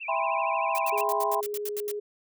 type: tone with vibrato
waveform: sine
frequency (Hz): 2504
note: D#7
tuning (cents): +10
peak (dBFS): -34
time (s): 0-1.04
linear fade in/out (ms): 20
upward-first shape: triangle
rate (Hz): 13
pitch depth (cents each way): 170
type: chord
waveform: sine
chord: C major seventh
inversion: first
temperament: equal with one note detuned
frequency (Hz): 659.3 / 799.1 / 987.8 / 1046.5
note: E5 / G5 / B5 / C6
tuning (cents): 0 / +33 / 0 / 0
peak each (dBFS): -30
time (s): 0.08-1.41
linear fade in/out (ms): 10
type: noise bursts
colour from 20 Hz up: blue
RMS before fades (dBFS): -35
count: 11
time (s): 0.75-1.914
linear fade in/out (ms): 0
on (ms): 34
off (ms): 79
type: tone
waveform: sine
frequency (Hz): 415.3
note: G#4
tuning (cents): 0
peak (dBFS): -30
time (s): 0.92-2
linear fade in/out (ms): 10
effects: none